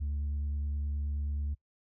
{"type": "tone with vibrato", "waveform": "sine", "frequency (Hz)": 72.5, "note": "D2", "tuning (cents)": -22, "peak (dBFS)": -28, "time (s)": [0, 1.55], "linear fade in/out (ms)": 20, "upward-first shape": "triangle", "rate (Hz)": 9.5, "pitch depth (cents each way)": 16, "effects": ["noise-tail reverb RT60 0.1 s tail -24 dB re dry", "tanh soft clip ceiling -29 dBFS"]}